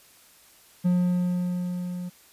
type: tone with level ramp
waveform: triangle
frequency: 178.7 Hz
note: F3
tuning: 40 cents sharp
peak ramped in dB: -16 to -29 dBFS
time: 0.84-2.1 s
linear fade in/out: 20 ms
effects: white hiss -55 dBFS RMS until 2.32 s + resampled to 32000 Hz